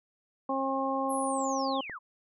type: harmonic tone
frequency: 268.9 Hz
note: C4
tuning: 47 cents sharp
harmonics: 1 / 2 / 3 / 4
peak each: -33 / -33 / -33 / -33 dBFS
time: 0.49-1.81 s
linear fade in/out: 5 ms
type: linear sweep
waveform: sine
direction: down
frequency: 11390 to 950 Hz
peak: -38 dBFS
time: 1.09-1.99 s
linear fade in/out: 20 ms
type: click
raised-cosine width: 1 ms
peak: -30 dBFS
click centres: 1.897 s
effects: none